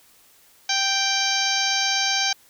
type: harmonic tone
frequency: 784 Hz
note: G5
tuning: in tune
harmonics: 1 / 2 / 3 / 4 / 5 / 6 / 7 / 8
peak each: -28 / -28 / -28 / -28 / -28 / -28 / -28 / -28 dBFS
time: 0.69-2.33 s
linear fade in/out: 5 ms
effects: white hiss -55 dBFS RMS until 2.49 s